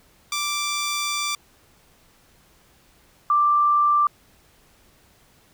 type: tone pair in turn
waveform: 10% pulse / sine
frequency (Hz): 1174 / 1178.2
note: D6 / D6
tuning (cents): -1 / +5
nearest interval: unison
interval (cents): 6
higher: second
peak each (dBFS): -15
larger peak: neither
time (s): 0.32-1.35 / 3.3-4.07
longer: first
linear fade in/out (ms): 2
effects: pink hiss -57 dBFS RMS until 5.53 s

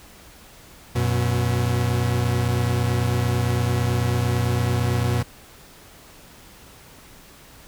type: tone pair together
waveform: 40% pulse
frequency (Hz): 92 / 120.97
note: F#2 / B2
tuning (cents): -9 / -35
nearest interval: perfect fourth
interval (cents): 474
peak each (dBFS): -23 / -20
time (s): 0.95-5.23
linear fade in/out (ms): 10
effects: pink hiss -47 dBFS RMS until 7.67 s

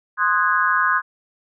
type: chord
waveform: sine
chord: Ab dominant seventh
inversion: first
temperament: equal with one note detuned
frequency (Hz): 1046.5 / 1244.5 / 1480 / 1647.8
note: C6 / Eb6 / Gb6 / Ab6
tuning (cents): 0 / 0 / 0 / -14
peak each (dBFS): -21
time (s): 0.17-1.02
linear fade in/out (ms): 50
effects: none

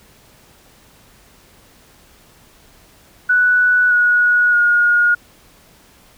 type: tone with pitch steps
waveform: sine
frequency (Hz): 1480 / 1457.1 / 1434.5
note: F#6 / F#6 / F6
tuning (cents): 0 / -27 / +46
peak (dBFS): -10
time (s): 3.29-5.15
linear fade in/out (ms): 10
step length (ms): 620
effects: pink hiss -49 dBFS RMS until 6.17 s

